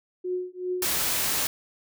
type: tone with tremolo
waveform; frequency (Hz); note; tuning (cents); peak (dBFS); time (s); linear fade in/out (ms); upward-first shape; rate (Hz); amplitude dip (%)
sine; 363.8; F#4; -29; -24; 0.24-0.86; 10; triangle; 2.6; 100
type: noise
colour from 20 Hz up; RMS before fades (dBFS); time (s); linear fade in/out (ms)
white; -26; 0.82-1.47; 2
effects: none